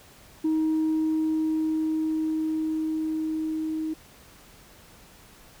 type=tone with level ramp; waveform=sine; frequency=315 Hz; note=D#4; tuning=21 cents sharp; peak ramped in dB=-19 to -26 dBFS; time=0.44-3.94 s; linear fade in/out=10 ms; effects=tanh soft clip ceiling -19 dBFS + pink hiss -52 dBFS RMS until 5.6 s